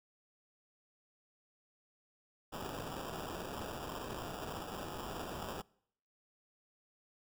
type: noise with sample-and-hold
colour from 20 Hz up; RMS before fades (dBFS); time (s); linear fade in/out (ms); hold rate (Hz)
white; -43; 2.52-5.62; 10; 2100
effects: noise-tail reverb RT60 0.7 s tail -25 dB re dry